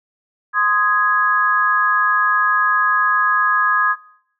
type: chord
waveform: sine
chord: Ab major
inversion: first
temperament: just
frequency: 1038.3 / 1245.9 / 1661.2 Hz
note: C6 / Eb6 / Ab6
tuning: -14 / +2 / 0 cents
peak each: -21 / -17 / -16 dBFS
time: 0.53-3.96 s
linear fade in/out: 50 ms
effects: noise-tail reverb RT60 0.7 s tail -22 dB re dry